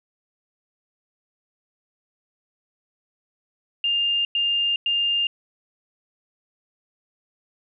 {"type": "tone bursts", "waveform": "sine", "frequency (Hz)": 2807, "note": "F7", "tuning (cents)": 8, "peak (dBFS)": -19, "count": 3, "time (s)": [3.84, 5.27], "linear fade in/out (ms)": 2, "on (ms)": 410, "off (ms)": 100, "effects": []}